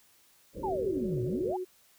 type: low-pass noise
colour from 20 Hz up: white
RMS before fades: -41 dBFS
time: 0.53-1.55 s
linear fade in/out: 50 ms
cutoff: 580 Hz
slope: 96 dB/octave
type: tone with pitch glide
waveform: sine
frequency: 380.7 to 367.9 Hz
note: F#4 to F#4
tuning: +49 to -10 cents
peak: -32 dBFS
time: 0.63-1.65 s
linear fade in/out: 20 ms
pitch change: -59 cents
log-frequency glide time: 0.92-1.04 s
type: exponential two-way sweep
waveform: sine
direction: down then up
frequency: 952 to 111.4 to 878 Hz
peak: -31 dBFS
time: 0.63-1.57 s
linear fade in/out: 10 ms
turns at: 1.23 s
effects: white hiss -63 dBFS RMS until 1.98 s